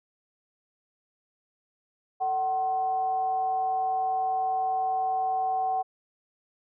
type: tone with frequency modulation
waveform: sine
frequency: 755 Hz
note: F#5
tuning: 35 cents sharp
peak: -24 dBFS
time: 2.2-5.83 s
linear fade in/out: 20 ms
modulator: 310 Hz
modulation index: 0.29
effects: none